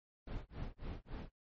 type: noise with tremolo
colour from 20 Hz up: brown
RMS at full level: -41 dBFS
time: 0.27-1.32 s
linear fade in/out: 5 ms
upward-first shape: sine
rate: 3.6 Hz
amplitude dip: 100%
effects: low-pass 4000 Hz 12 dB/octave + MP3 32 kbps